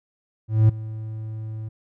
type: tone with ADSR envelope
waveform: triangle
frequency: 109.6 Hz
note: A2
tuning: 6 cents flat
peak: -8 dBFS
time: 0.48-1.69 s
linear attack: 210 ms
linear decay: 8 ms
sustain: -19 dB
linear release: 10 ms
effects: none